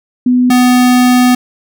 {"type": "tone pair in turn", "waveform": ["sine", "square"], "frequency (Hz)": [249.1, 249.1], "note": ["B3", "B3"], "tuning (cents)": [15, 15], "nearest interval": "unison", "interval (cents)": 0, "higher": "neither", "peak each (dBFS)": -6, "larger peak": "neither", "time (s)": [[0.26, 0.5], [0.5, 1.35]], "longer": "second", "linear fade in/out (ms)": 5, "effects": []}